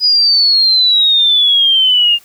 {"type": "exponential sweep", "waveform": "sine", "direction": "down", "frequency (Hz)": [4978, 2800], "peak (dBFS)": -7, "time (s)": [0, 2.19], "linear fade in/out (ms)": 50, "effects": ["white hiss -46 dBFS RMS until 2.24 s"]}